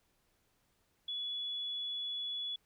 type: tone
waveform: sine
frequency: 3407 Hz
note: G#7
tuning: 44 cents sharp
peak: -36 dBFS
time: 1.08-2.56 s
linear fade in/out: 5 ms
effects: pink hiss -75 dBFS RMS until 2.65 s